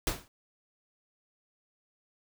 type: noise with exponential decay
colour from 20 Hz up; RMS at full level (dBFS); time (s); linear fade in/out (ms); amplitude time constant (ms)
pink; -26; 0.07-0.28; 1; 45
effects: none